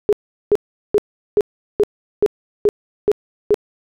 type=tone bursts; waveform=sine; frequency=415.3 Hz; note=G#4; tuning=in tune; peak=-9 dBFS; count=9; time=0.09-3.543 s; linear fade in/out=0 ms; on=37 ms; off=390 ms; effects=none